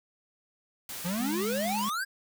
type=noise; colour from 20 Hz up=white; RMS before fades=-39 dBFS; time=0.89-1.9 s; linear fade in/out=2 ms
type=exponential sweep; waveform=square; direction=up; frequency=164.81 to 1661.2 Hz; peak=-30 dBFS; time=1.04-2.05 s; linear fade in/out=20 ms
type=tone with vibrato; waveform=sine; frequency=207.7 Hz; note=G#3; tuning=in tune; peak=-32 dBFS; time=1.2-1.89 s; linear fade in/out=5 ms; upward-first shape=sine; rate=7.6 Hz; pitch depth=14 cents each way
effects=none